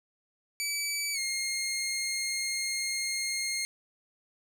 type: tone with pitch glide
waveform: 15% pulse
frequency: 2300 to 2134 Hz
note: D7 to C7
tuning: -37 to +34 cents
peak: -23 dBFS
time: 0.6-3.65 s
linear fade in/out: 0 ms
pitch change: -129 cents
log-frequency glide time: 1.13-1.19 s
effects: none

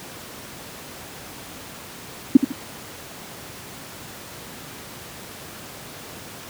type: tone with echo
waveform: sine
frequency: 268.5 Hz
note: C4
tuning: 45 cents sharp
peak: -3 dBFS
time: 2.35-2.37 s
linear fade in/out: 5 ms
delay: 76 ms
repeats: 2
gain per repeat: -10 dB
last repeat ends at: 2.522 s
effects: pink hiss -38 dBFS RMS until 6.49 s + high-pass 100 Hz 12 dB/octave

